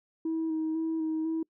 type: tone with vibrato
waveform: sine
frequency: 320 Hz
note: D#4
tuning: 49 cents sharp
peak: -26 dBFS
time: 0.25-1.43 s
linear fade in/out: 5 ms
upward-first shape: square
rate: 2 Hz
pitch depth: 18 cents each way
effects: noise-tail reverb RT60 0.1 s tail -26 dB re dry + tanh soft clip ceiling -25 dBFS

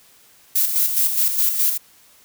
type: noise with tremolo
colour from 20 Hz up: violet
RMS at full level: -17 dBFS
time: 0.55-1.78 s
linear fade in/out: 10 ms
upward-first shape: square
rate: 4.8 Hz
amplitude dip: 50%
effects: white hiss -52 dBFS RMS until 2.24 s

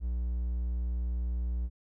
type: tone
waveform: triangle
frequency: 60 Hz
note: B1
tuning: 49 cents flat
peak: -27 dBFS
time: 0-1.7 s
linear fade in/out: 50 ms
effects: none

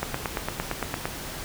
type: click train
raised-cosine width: 0.5 ms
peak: -11 dBFS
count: 10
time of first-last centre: 0.03-1.055 s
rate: 8.78 Hz
effects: pink hiss -36 dBFS RMS until 1.44 s

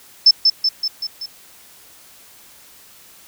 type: tone with echo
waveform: sine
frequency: 5274 Hz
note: E8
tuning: in tune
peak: -5 dBFS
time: 0.26-0.31 s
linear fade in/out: 5 ms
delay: 190 ms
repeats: 5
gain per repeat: -4 dB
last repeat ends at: 1.26 s
effects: white hiss -46 dBFS RMS until 3.27 s

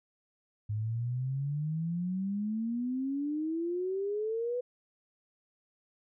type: exponential sweep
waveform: sine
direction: up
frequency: 103.8 to 500 Hz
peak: -30 dBFS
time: 0.69-4.61 s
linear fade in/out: 10 ms
effects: none

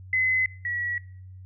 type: tone pair in turn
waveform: sine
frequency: 2035 / 1928.1 Hz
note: C7 / B6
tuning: -49 / -42 cents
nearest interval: minor second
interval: 93 cents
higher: first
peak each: -20 / -26 dBFS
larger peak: first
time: 0.13-0.46 / 0.65-0.98 s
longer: neither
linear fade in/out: 2 ms
effects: noise-tail reverb RT60 0.6 s tail -21 dB re dry + added 93 Hz sine -41 dBFS peak until 1.45 s

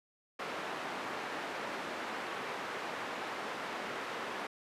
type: band-pass noise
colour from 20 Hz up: white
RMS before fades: -40 dBFS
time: 0.39-4.47 s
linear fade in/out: 5 ms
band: 250 to 1600 Hz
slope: 12 dB/octave
effects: resampled to 32000 Hz

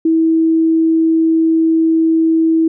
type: tone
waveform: sine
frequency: 324.2 Hz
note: E4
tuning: 29 cents flat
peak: -9 dBFS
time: 0.05-2.68 s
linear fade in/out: 5 ms
effects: none

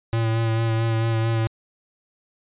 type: tone with vibrato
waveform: square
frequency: 113.4 Hz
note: A#2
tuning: 47 cents flat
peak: -20 dBFS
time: 0.13-1.47 s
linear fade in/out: 0 ms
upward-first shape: sine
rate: 4.5 Hz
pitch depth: 21 cents each way
effects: resampled to 8000 Hz

